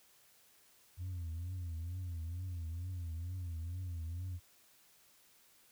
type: tone with vibrato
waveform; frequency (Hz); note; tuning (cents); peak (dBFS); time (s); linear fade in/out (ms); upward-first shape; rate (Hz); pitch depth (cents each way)
sine; 86.6; F2; -14; -36; 0.97-4.4; 50; triangle; 2.2; 140
effects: tanh soft clip ceiling -37 dBFS + white hiss -66 dBFS RMS until 5.71 s